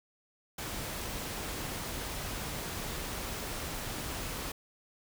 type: noise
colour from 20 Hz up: pink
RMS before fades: -38 dBFS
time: 0.58-4.52 s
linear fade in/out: 5 ms
effects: none